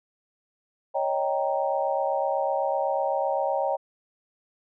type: chord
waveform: sine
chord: Eb dominant seventh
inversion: third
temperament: equal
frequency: 554.4 / 622.3 / 784 / 932.3 Hz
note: Db5 / Eb5 / G5 / Bb5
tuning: 0 / 0 / 0 / 0 cents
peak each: -27 / -29 / -28 / -31 dBFS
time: 0.94-3.77 s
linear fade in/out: 20 ms
effects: none